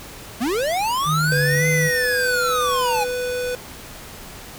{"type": "linear two-way sweep", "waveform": "square", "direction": "up then down", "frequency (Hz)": [207.7, 2079, 801], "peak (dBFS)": -20, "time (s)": [0.4, 3.05], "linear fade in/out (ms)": 20, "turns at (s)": 1.69}
{"type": "tone with vibrato", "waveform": "sine", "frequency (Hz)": 150, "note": "D3", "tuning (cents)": 37, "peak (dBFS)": -19, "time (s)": [1.05, 1.91], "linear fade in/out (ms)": 50, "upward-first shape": "square", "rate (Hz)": 1.8, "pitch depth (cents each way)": 52}
{"type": "tone", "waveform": "square", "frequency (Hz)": 496.3, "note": "B4", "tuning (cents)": 8, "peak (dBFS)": -23, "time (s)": [1.32, 3.55], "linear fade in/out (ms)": 0}
{"effects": ["pink hiss -38 dBFS RMS until 4.58 s"]}